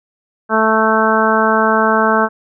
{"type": "harmonic tone", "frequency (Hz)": 220, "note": "A3", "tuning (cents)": 0, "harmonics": [1, 2, 3, 4, 5, 6, 7], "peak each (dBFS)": [-18, -18, -18, -18, -18, -18, -18], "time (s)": [0.49, 2.29], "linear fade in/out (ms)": 50, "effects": []}